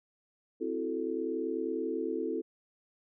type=chord; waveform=sine; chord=F# half-diminished seventh; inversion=second; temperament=equal; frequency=261.6 / 329.6 / 370 / 440 Hz; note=C4 / E4 / F#4 / A4; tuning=0 / 0 / 0 / 0 cents; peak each=-38 / -35 / -38 / -35 dBFS; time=0.6-2.42 s; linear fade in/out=20 ms; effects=none